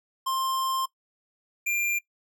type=tone pair in turn; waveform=square; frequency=1054 / 2387 Hz; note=C6 / D7; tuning=+12 / +28 cents; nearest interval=octave + major second; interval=1416 cents; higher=second; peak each=-26 / -25 dBFS; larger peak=second; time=0.26-0.86 / 1.66-1.99 s; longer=first; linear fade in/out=10 ms; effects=noise-tail reverb RT60 0.1 s tail -20 dB re dry